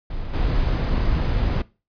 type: noise with level steps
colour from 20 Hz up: brown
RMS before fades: -30 / -20 dBFS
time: 0.1-1.62 s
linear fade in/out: 5 ms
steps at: 0.33 s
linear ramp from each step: 20 ms
effects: noise-tail reverb RT60 0.3 s tail -20 dB re dry + resampled to 11025 Hz